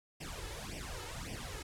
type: noise with flanger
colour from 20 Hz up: pink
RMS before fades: -43 dBFS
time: 0.2-1.63 s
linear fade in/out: 10 ms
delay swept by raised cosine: 0.36 to 2.36 ms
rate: 1.8 Hz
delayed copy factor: +0.85
effects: low-pass 10000 Hz 12 dB/octave